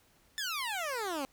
15% pulse exponential sweep, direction down, 1789 to 259.6 Hz, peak -27 dBFS, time 0.38-1.25 s, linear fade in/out 0 ms, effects pink hiss -66 dBFS RMS until 1.32 s

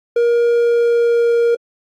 triangle tone with pitch glide, 472.7 to 469.4 Hz, A#4 to A#4, +24 to +12 cents, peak -9 dBFS, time 0.16-1.55 s, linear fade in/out 5 ms, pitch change -12 cents, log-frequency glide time 0.47-1.33 s, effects AAC 48 kbps

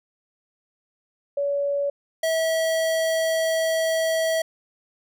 sine / square tone pair in turn, 567 / 648.1 Hz, C#5 / E5, +39 / -30 cents, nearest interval major second, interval 231 cents, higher second, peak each -21 dBFS, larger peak neither, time 1.37-1.9 / 2.23-4.42 s, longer second, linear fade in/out 5 ms, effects none

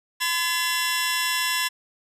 20% pulse tone cluster, 1019 / 1709 / 2728 / 3937 Hz, C6 / G#6 / F7 / B7, -46 / +49 / -41 / -6 cents, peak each -22 / -21 / -24 / -28 dBFS, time 0.2-1.69 s, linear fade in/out 20 ms, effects resampled to 32000 Hz

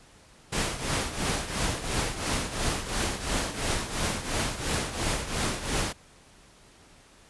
pink noise with tremolo, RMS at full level -26 dBFS, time 0.52-5.93 s, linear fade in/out 10 ms, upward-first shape triangle, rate 2.9 Hz, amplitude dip 75%, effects pink hiss -55 dBFS RMS until 7.29 s + resampled to 24000 Hz

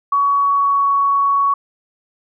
sine tone with pitch glide, 1125 to 1117.9 Hz, C#6 to C#6, +25 to +14 cents, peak -12 dBFS, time 0.12-1.54 s, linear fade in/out 5 ms, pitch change -11 cents, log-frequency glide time 0.37-0.89 s, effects none

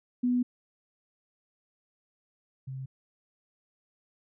sine tone pair in turn, 246.9 / 132.43 Hz, B3 / C3, 0 / +21 cents, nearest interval major seventh, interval 1079 cents, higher first, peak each -23 / -35 dBFS, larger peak first, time 0.23-0.43 / 2.67-2.86 s, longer first, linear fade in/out 10 ms, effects none

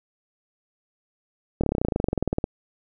slowing click train, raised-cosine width 2 ms, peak -9 dBFS, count 22, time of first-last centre 1.61-2.441 s, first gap 26 ms, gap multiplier 1.04, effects none

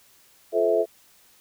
sine chord, F major seventh, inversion none, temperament just, 349.2 / 436.5 / 523.8 / 654.8 Hz, F4 / A4 / C5 / E5, 0 / -14 / +2 / -12 cents, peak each -27 / -22 / -27 / -22 dBFS, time 0.52-0.86 s, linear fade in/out 50 ms, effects white hiss -57 dBFS RMS until 1.4 s

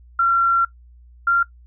sine tone pair in turn, 1367 / 1383.7 Hz, F6 / F6, -37 / -16 cents, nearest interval unison, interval 21 cents, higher second, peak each -13 dBFS, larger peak neither, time 0.19-0.65 / 1.27-1.43 s, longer first, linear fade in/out 5 ms, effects noise-tail reverb RT60 0.1 s tail -19 dB re dry + added 60 Hz sine -44 dBFS peak until 1.66 s

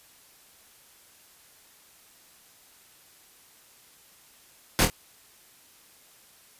pink noise with echo, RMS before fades -21 dBFS, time 4.79-4.85 s, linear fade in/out 0 ms, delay 25 ms, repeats 2, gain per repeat -6 dB, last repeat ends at 4.9 s, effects white hiss -56 dBFS RMS until 6.59 s + resampled to 32000 Hz

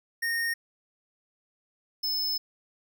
square tone pair in turn, 1847 / 5224 Hz, A#6 / E8, -16 / -17 cents, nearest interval octave + tritone, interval 1799 cents, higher second, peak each -27 dBFS, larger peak neither, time 0.22-0.54 / 2.03-2.38 s, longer second, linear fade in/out 10 ms, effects none

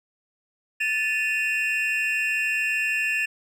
triangle tone cluster, 1751 / 2504 / 2737 Hz, A6 / D#7 / F7, -9 / +10 / -36 cents, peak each -25 dBFS, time 0.8-3.26 s, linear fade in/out 10 ms, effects none

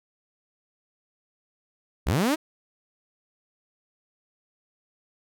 sawtooth linear sweep, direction up, 45.11 to 329.6 Hz, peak -17 dBFS, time 2.06-2.36 s, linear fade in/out 20 ms, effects none

